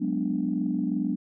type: chord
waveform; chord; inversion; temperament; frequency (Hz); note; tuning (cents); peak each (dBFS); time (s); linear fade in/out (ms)
sine; G# half-diminished seventh; third; equal; 185 / 207.7 / 246.9 / 293.7; F#3 / G#3 / B3 / D4; 0 / 0 / 0 / 0; -30 / -30 / -29 / -29; 0-1.16; 20
effects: tanh soft clip ceiling -14 dBFS